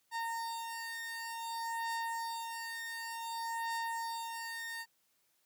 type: beating tone pair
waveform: 30% pulse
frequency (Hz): 918 / 918.55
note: A#5 / A#5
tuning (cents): -27 / -26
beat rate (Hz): 0.55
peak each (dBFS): -37 / -39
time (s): 0.11-4.86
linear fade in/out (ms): 50
effects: white hiss -75 dBFS RMS until 5.45 s + high-pass 80 Hz 12 dB/octave